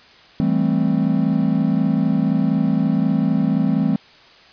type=chord; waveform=triangle; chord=A minor seventh; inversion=second; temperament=equal; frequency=164.81 / 196 / 220 / 261.6 Hz; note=E3 / G3 / A3 / C4; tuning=0 / 0 / 0 / 0 cents; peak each=-19 dBFS; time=0.4-3.96 s; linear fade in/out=0 ms; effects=white hiss -47 dBFS RMS until 4.52 s + resampled to 11025 Hz